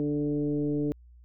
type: tone with frequency modulation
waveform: sine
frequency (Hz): 293.7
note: D4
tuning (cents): 0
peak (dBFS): -25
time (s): 0-0.92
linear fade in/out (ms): 0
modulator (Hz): 147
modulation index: 0.98
effects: added 60 Hz sine -50 dBFS peak until 1.24 s